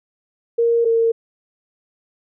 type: tone pair in turn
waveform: sine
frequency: 466.2 / 457.4 Hz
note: A#4 / A#4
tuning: 0 / -33 cents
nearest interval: unison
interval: 33 cents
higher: first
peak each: -13 dBFS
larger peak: neither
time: 0.58-0.85 / 0.85-1.12 s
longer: neither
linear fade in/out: 10 ms
effects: none